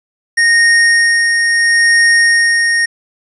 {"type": "tone with tremolo", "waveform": "square", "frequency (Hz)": 1855, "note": "A#6", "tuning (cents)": -9, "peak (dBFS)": -7, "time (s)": [0.37, 2.86], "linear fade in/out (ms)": 10, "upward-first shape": "sine", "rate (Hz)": 0.74, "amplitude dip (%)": 35, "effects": ["resampled to 24000 Hz", "8-bit"]}